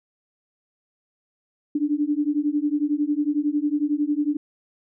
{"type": "beating tone pair", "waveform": "sine", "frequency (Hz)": [289.3, 300.3], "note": ["D4", "D4"], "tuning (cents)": [-26, 39], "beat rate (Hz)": 11, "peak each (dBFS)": -23, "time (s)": [1.75, 4.37], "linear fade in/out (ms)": 5, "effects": []}